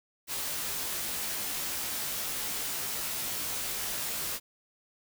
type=noise with comb filter; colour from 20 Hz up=white; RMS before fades=-34 dBFS; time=0.27-4.4 s; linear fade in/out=50 ms; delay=16 ms; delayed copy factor=-0.7; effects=none